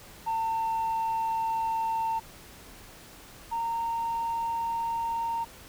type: tone pair in turn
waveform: sine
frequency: 900 / 921 Hz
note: A5 / A#5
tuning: +39 / -21 cents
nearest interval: unison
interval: 40 cents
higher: second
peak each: -24 / -26 dBFS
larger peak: first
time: 0.26-2.2 / 3.51-5.45 s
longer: neither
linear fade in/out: 20 ms
effects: tanh soft clip ceiling -24 dBFS + pink hiss -49 dBFS RMS until 5.68 s